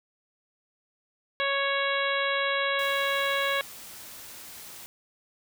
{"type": "harmonic tone", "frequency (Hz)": 554.4, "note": "C#5", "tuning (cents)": 0, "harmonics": [1, 2, 3, 4, 5, 6, 7], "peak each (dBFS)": [-30, -31, -30, -32, -36, -35, -36], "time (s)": [1.4, 3.61], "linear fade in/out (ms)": 0}
{"type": "noise", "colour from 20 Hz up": "white", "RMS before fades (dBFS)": -44, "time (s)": [2.79, 4.86], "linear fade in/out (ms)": 0}
{"effects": []}